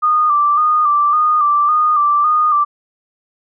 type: tone with vibrato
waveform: sine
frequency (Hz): 1200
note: D6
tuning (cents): +37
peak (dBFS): -10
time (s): 0.02-2.65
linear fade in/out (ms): 20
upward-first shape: square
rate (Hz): 1.8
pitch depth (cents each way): 41
effects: none